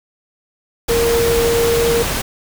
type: tone in noise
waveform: sine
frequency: 466.2 Hz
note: A#4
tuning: in tune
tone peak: -13 dBFS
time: 0.89-2.03 s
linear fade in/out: 10 ms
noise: pink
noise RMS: -20 dBFS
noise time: 0.88-2.22 s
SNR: +4 dB
effects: none